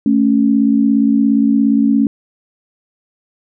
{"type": "tone pair together", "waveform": "sine", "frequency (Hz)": [220, 277.2], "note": ["A3", "C#4"], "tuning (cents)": [0, 0], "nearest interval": "major third", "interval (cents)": 400, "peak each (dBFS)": -12, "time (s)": [0.06, 2.07], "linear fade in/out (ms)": 2, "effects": []}